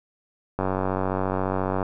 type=click train; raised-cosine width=1 ms; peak=-11 dBFS; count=118; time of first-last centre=0.59-1.828 s; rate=94.5 Hz; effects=none